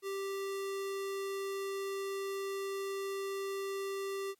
square tone, 392 Hz, G4, in tune, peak -36 dBFS, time 0.02-4.35 s, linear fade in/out 50 ms, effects white hiss -75 dBFS RMS until 4.39 s + MP3 64 kbps

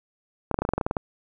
clicks, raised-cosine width 1 ms, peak -10 dBFS, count 12, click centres 0.513 / 0.543 / 0.589 / 0.62 / 0.651 / 0.69 / 0.736 / 0.78 / 0.812 / 0.865 / 0.911 / 0.968 s, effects none

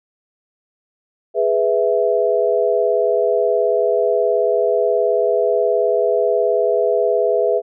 sine chord, E major, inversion first, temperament equal, 415.3 / 493.9 / 659.3 Hz, G#4 / B4 / E5, 0 / 0 / 0 cents, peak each -18 dBFS, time 1.34-7.62 s, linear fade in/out 50 ms, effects none

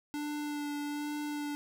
square tone with vibrato, 293.7 Hz, D4, in tune, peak -35 dBFS, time 0.14-1.55 s, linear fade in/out 0 ms, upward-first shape sine, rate 1.2 Hz, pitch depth 15 cents each way, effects none

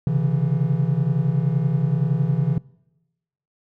triangle tone cluster, 131.8 / 142.5 / 164.5 Hz, C3 / C#3 / E3, +13 / +48 / -3 cents, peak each -20 dBFS, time 0.07-2.58 s, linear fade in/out 2 ms, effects noise-tail reverb RT60 1.0 s tail -24 dB re dry

